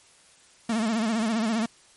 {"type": "tone with vibrato", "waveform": "45% pulse", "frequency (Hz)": 223, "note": "A3", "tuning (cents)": 23, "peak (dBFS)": -23, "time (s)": [0.69, 1.66], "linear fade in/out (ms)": 5, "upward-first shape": "sine", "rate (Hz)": 15, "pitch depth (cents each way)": 94, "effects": ["white hiss -56 dBFS RMS until 1.96 s", "MP3 48 kbps"]}